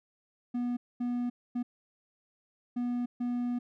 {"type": "tone bursts at uneven times", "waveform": "triangle", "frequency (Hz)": 243.5, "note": "B3", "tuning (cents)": -24, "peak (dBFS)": -27, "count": 5, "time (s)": [[0.54, 0.77], [1, 1.3], [1.55, 1.63], [2.76, 3.06], [3.2, 3.59]], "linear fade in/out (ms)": 10, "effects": []}